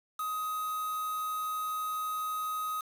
triangle tone with quantisation, 1256 Hz, D#6, 16 cents sharp, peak -30 dBFS, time 0.19-2.81 s, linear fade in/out 5 ms, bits 7, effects none

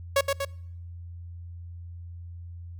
sawtooth tone with echo, 554.4 Hz, C#5, in tune, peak -15 dBFS, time 0.16-0.21 s, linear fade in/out 5 ms, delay 120 ms, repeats 2, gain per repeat -4 dB, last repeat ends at 0.45 s, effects noise-tail reverb RT60 0.8 s tail -26 dB re dry + added 86 Hz sine -38 dBFS peak until 2.79 s

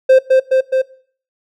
triangle tone with echo, 523.3 Hz, C5, in tune, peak -3 dBFS, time 0.09-0.19 s, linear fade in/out 10 ms, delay 210 ms, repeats 3, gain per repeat -2 dB, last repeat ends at 0.82 s, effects noise-tail reverb RT60 0.5 s tail -20 dB re dry

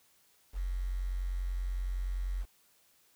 sine tone with quantisation, 45.24 Hz, F#1, 38 cents flat, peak -31 dBFS, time 0.53-2.46 s, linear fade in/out 50 ms, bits 9, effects white hiss -67 dBFS RMS until 3.15 s

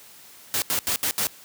white noise bursts at uneven times, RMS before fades -24 dBFS, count 5, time 0.54-0.62 / 0.7-0.79 / 0.87-0.96 / 1.03-1.11 / 1.18-1.27 s, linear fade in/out 0 ms, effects white hiss -48 dBFS RMS until 1.44 s + high-pass 60 Hz 12 dB/octave

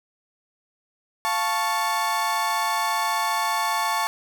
35% pulse chord, F augmented, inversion none, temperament equal, 698.5 / 880 / 1108.7 Hz, F5 / A5 / C#6, 0 / 0 / 0 cents, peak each -29 / -23 / -24 dBFS, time 1.25-4.07 s, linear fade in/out 0 ms, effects none

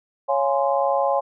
sine chord, Db major seventh, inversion none, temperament just, 554.4 / 693 / 831.5 / 1039.4 Hz, Db5 / F5 / Ab5 / C6, 0 / -14 / +2 / -12 cents, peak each -21 / -25 / -23 / -26 dBFS, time 0.28-1.21 s, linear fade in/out 20 ms, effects none

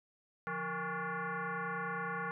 sine tone with frequency modulation, 144.7 Hz, D3, 25 cents flat, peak -35 dBFS, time 0.47-2.31 s, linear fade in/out 0 ms, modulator 319 Hz, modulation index 5.2, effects none

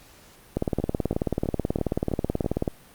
two click trains, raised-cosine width 2 ms, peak -15 / -10 dBFS, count 6 / 40, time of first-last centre 0.8-2.445 / 0.57-2.678 s, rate 3.04 / 18.5 Hz, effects pink hiss -52 dBFS RMS until 2.94 s + Opus 48 kbps

